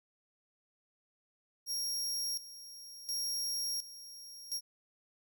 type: tone with tremolo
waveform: sawtooth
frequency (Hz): 5590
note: F8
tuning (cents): +1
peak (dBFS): -31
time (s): 1.66-4.61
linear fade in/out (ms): 50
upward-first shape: square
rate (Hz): 0.7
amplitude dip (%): 80
effects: none